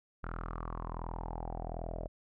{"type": "tone with low-pass filter sweep", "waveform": "sawtooth", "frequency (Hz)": 41.31, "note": "E1", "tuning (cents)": 4, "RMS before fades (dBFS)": -40, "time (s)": [0.23, 2.08], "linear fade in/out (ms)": 10, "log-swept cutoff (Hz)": [1400, 610], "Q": 6, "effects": []}